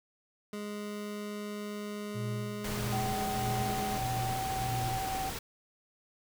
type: tone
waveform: 25% pulse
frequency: 207.7 Hz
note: G#3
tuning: in tune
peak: -33 dBFS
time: 0.53-3.98 s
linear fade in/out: 2 ms
type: tone with tremolo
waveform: triangle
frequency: 119.2 Hz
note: A#2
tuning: 39 cents sharp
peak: -31 dBFS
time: 2.14-5 s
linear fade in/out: 20 ms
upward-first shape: sine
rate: 1.6 Hz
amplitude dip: 75%
type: noise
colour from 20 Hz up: pink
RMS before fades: -38 dBFS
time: 2.64-5.39 s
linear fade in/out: 5 ms
type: tone with vibrato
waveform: sine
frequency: 766 Hz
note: G5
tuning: 40 cents flat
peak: -33 dBFS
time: 2.92-5.3 s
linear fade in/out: 10 ms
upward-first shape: sine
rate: 12 Hz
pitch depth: 10 cents each way
effects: none